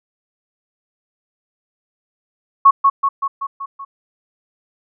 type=tone with echo; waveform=sine; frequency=1103 Hz; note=C#6; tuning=9 cents flat; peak=-4 dBFS; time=2.65-2.71 s; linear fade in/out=10 ms; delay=190 ms; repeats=6; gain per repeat=-4 dB; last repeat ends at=3.85 s; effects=none